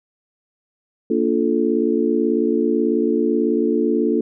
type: chord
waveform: sine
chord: Bb major seventh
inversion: none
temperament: just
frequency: 233.1 / 291.4 / 349.6 / 437 Hz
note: Bb3 / D4 / F4 / A4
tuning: 0 / -13 / +2 / -12 cents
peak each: -21 dBFS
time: 1.1-4.21 s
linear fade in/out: 5 ms
effects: none